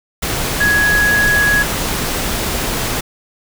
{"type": "tone in noise", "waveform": "sine", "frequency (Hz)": 1670, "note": "G#6", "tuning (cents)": 9, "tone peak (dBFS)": -11, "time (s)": [0.6, 1.63], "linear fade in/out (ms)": 10, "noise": "pink", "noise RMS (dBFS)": -19, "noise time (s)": [0.22, 3.01], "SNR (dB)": 5, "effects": []}